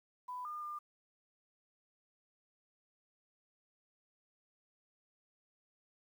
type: tone with pitch steps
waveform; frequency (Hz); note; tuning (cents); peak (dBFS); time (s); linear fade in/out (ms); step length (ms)
sine; 996 / 1210 / 1201; B5 / D#6 / D6; +14 / -49 / +38; -40; 0.28-0.79; 10; 170
effects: 11-bit